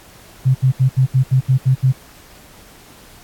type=tone bursts; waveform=sine; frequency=130.81 Hz; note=C3; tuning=in tune; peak=-9 dBFS; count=9; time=0.45-1.926 s; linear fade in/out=20 ms; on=100 ms; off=72 ms; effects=pink hiss -44 dBFS RMS until 3.23 s + AAC 64 kbps